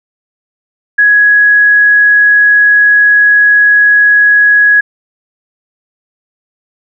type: tone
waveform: sine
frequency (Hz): 1671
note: G#6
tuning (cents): +10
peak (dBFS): -3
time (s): 0.98-4.81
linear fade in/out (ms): 10
effects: none